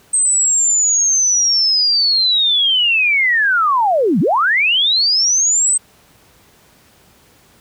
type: linear two-way sweep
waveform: sine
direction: down then up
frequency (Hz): 8320 to 144.7 to 8320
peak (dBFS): -11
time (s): 0.13-5.78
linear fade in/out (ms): 10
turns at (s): 4.2
effects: pink hiss -50 dBFS RMS until 7.6 s + high-pass 60 Hz 12 dB/octave